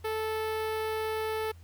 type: tone with notch filter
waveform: sawtooth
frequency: 437.6 Hz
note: A4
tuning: 9 cents flat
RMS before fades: -32 dBFS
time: 0.04-1.52 s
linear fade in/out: 10 ms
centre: 7000 Hz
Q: 0.73
effects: added 84 Hz sine -48 dBFS peak until 1.63 s + pink hiss -63 dBFS RMS until 1.63 s